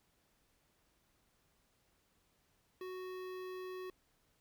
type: tone with notch filter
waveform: square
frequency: 370 Hz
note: F#4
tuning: in tune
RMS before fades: -45 dBFS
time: 2.81-3.9 s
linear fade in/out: 2 ms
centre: 7900 Hz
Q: 0.62
effects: pink hiss -75 dBFS RMS until 4.4 s